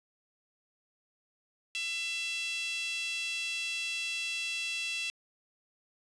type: tone with high-pass filter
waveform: 5% pulse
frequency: 670 Hz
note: E5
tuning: 28 cents sharp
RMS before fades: -35 dBFS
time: 1.75-5.1 s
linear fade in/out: 0 ms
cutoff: 2800 Hz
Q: 7.2
effects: resampled to 24000 Hz + 10-bit